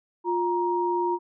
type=tone pair together; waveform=sine; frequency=352.5 / 941 Hz; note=F4 / A#5; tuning=+16 / +16 cents; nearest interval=octave + perfect fourth; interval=1700 cents; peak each=-25 dBFS; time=0.24-1.19 s; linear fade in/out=50 ms; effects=none